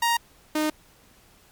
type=tone pair in turn; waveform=sawtooth; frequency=936 / 307.2 Hz; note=A#5 / D#4; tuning=+7 / -22 cents; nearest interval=octave + perfect fifth; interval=1929 cents; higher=first; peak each=-16 / -18 dBFS; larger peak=first; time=0.02-0.17 / 0.55-0.7 s; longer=neither; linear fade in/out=5 ms; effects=pink hiss -56 dBFS RMS until 1.51 s + MP3 96 kbps